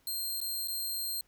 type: tone with dropouts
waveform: 10% pulse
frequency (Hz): 4186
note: C8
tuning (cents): 0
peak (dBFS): -26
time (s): 0.07-1.21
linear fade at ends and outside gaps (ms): 2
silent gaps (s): 0.404-0.413 / 0.675-0.682
effects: pink hiss -69 dBFS RMS until 1.27 s